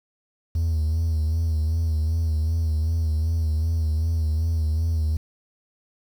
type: tone with vibrato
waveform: triangle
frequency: 80 Hz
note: D#2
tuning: 49 cents sharp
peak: -17 dBFS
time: 0.55-5.17 s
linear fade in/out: 5 ms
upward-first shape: sine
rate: 2.6 Hz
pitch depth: 61 cents each way
effects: tanh soft clip ceiling -14 dBFS + 8-bit